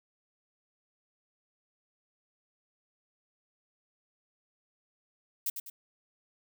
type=noise with echo; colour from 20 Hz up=violet; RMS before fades=-31 dBFS; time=5.46-5.5 s; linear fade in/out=5 ms; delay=100 ms; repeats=2; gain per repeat=-7 dB; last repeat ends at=5.7 s; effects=none